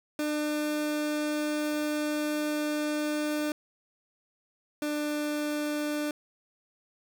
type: tone pair in turn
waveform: 30% pulse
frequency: 300.2 / 297.6 Hz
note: D4 / D4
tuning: +38 / +23 cents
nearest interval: unison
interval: 15 cents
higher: first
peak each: -25 / -26 dBFS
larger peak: first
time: 0.19-3.52 / 4.82-6.11 s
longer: first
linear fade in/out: 2 ms
effects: none